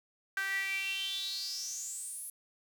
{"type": "tone with high-pass filter sweep", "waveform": "sawtooth", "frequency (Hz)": 388.9, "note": "G4", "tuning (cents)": -14, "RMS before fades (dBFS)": -37, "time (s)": [0.37, 2.3], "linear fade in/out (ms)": 2, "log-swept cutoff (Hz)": [1600, 11000], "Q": 8.9, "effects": []}